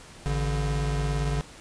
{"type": "tone pair together", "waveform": "square", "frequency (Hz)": [53.6, 143.1], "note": ["A1", "D3"], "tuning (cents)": [-45, -45], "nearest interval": "octave + perfect fourth", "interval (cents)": 1700, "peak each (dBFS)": -28, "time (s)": [0.26, 1.41], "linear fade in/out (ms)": 0, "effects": ["pink hiss -47 dBFS RMS until 1.6 s", "resampled to 22050 Hz"]}